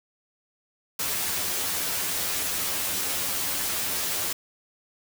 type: noise with comb filter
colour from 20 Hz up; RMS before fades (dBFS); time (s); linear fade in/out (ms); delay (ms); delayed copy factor
white; -28; 0.99-4.33; 5; 11; +1
effects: none